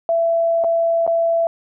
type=tone with dropouts; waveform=sine; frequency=668 Hz; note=E5; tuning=23 cents sharp; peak=-14 dBFS; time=0.09-1.47 s; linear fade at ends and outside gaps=1 ms; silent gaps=0.639-0.644 / 1.066-1.076 s; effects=none